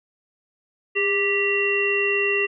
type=harmonic tone with a mistuned harmonic; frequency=392 Hz; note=G4; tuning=in tune; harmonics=1 / 3 / 5 / 7; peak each=-23 / -34 / -25 / -22 dBFS; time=0.95-2.47 s; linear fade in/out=20 ms; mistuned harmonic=1; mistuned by=+49 cents; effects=none